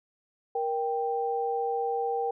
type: tone pair together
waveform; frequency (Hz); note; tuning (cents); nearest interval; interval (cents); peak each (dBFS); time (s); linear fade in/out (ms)
sine; 470 / 785.8; A#4 / G5; +14 / +4; major sixth; 890; -29 / -29; 0.55-2.31; 5
effects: none